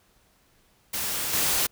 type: noise with level steps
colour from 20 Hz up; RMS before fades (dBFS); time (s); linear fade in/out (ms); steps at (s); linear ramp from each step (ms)
white; -29 / -24; 0.93-1.67; 10; 1.33; 5
effects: pink hiss -63 dBFS RMS until 1.71 s